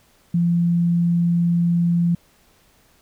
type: tone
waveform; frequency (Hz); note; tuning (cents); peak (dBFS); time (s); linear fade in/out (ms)
sine; 171.6; F3; -30; -15; 0.34-2.15; 5
effects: pink hiss -57 dBFS RMS until 3.01 s